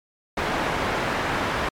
white low-pass noise, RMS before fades -25 dBFS, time 0.37-1.69 s, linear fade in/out 5 ms, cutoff 1500 Hz, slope 12 dB/octave, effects MP3 96 kbps

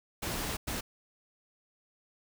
pink noise bursts at uneven times, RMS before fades -35 dBFS, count 2, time 0.22-0.57 / 0.67-0.81 s, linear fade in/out 10 ms, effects none

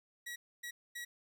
sawtooth tone bursts at uneven times, 1920 Hz, B6, 49 cents flat, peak -38 dBFS, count 3, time 0.26-0.36 / 0.63-0.71 / 0.95-1.05 s, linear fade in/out 10 ms, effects none

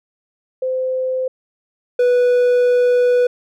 sine / triangle tone pair in turn, 516 / 492.1 Hz, C5 / B4, -24 / -6 cents, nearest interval minor second, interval 82 cents, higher first, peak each -17 / -9 dBFS, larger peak second, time 0.62-1.28 / 1.99-3.27 s, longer second, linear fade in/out 5 ms, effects none

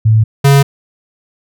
sine / square tone pair in turn, 110 / 139.37 Hz, A2 / C#3, 0 / +10 cents, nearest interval major third, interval 410 cents, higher second, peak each -5 dBFS, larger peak neither, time 0.05-0.24 / 0.44-0.63 s, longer neither, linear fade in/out 10 ms, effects none

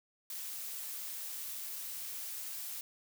blue noise, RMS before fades -42 dBFS, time 0.3-2.81 s, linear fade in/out 2 ms, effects none

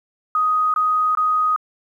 sine tone bursts, 1250 Hz, D#6, 8 cents sharp, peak -15 dBFS, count 3, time 0.35-1.562 s, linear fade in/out 2 ms, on 390 ms, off 21 ms, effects 9-bit

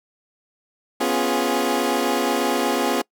20% pulse chord, C# dominant seventh, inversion third, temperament equal with one note detuned, 246.9 / 275.1 / 349.2 / 415.3 Hz, B3 / C#4 / E#4 / G#4, 0 / -13 / 0 / 0 cents, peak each -20 dBFS, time 1-3.02 s, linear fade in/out 10 ms, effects noise-tail reverb RT60 0.1 s tail -25 dB re dry

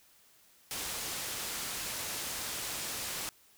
white low-pass noise, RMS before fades -38 dBFS, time 0.71-3.29 s, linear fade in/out 0 ms, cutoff 11000 Hz, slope 12 dB/octave, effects white hiss -63 dBFS RMS until 3.57 s

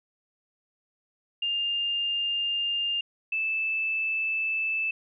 sine tone pair in turn, 2807 / 2631 Hz, F7 / E7, +8 / -4 cents, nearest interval minor second, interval 112 cents, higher first, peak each -25 dBFS, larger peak neither, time 1.42-3.01 / 3.32-4.91 s, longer neither, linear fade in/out 5 ms, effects none

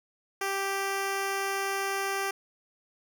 10% pulse tone, 392 Hz, G4, in tune, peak -20 dBFS, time 0.41-2.31 s, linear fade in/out 5 ms, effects none

